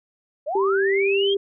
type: linear sweep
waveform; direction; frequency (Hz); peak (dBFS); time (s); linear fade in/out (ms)
sine; up; 542 to 3300; -23; 0.46-1.35; 20
type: tone with pitch glide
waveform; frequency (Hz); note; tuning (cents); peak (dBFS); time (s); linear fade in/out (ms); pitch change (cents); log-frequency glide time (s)
sine; 390.4 to 396.3; G4 to G4; -7 to +19; -18; 0.55-1.37; 5; +26; 0.82-1.23
effects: none